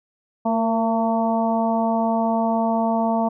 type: harmonic tone with a mistuned harmonic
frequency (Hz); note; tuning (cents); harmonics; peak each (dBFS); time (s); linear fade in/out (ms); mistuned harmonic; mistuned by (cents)
226; A3; +47; 1 / 2 / 3 / 4 / 5; -21 / -31 / -22 / -25 / -33; 0.45-3.29; 10; 2; +36
effects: none